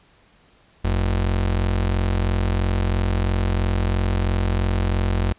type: ring-modulated tone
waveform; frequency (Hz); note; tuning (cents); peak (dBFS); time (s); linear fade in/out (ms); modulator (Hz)
square; 69.3; C#2; 0; -16; 0.84-5.33; 10; 21.5
effects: pink hiss -56 dBFS RMS until 5.38 s + resampled to 8000 Hz